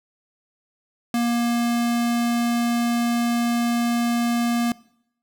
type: tone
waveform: square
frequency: 236.7 Hz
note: A#3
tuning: 27 cents sharp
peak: -20 dBFS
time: 1.14-4.72 s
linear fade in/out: 2 ms
effects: noise-tail reverb RT60 0.7 s tail -21 dB re dry

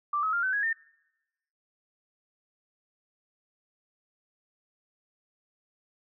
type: tone with pitch steps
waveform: sine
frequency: 1174.7 / 1281 / 1397 / 1523.4 / 1661.3 / 1811.6 Hz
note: D6 / E6 / F6 / G6 / G#6 / A#6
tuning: 0 / -50 / 0 / -50 / 0 / -50 cents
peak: -25 dBFS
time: 0.13-0.73 s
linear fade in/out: 5 ms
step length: 100 ms
effects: noise-tail reverb RT60 1.0 s tail -26 dB re dry

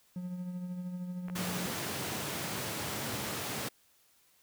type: tone with tremolo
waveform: triangle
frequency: 179.8 Hz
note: F#3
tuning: 49 cents flat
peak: -32 dBFS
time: 0.16-1.66 s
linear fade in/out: 2 ms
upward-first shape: triangle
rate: 13 Hz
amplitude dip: 50%
type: clicks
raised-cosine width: 0.5 ms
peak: -31 / -30 dBFS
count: 2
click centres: 1.284 / 1.299 s
type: high-pass noise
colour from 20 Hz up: pink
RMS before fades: -37 dBFS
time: 1.35-3.69 s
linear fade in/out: 10 ms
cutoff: 100 Hz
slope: 24 dB/octave
effects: white hiss -67 dBFS RMS until 4.42 s

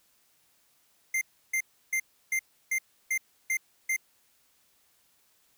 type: tone bursts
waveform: square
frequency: 2093 Hz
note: C7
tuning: in tune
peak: -26 dBFS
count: 8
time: 1.14-3.964 s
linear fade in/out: 5 ms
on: 73 ms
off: 320 ms
effects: white hiss -67 dBFS RMS until 5.57 s

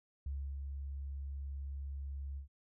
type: tone with ADSR envelope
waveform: sine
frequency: 69.3 Hz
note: C#2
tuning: in tune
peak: -36 dBFS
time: 0.26-2.48 s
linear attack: 4 ms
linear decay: 300 ms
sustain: -3 dB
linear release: 110 ms
effects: none

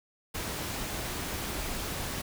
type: noise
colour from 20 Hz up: pink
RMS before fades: -35 dBFS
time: 0.34-2.22 s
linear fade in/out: 10 ms
effects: none

